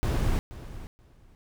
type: noise with echo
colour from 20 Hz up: brown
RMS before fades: -25 dBFS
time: 0.03-0.39 s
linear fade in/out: 0 ms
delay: 480 ms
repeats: 2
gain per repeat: -15 dB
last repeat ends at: 1.35 s
effects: none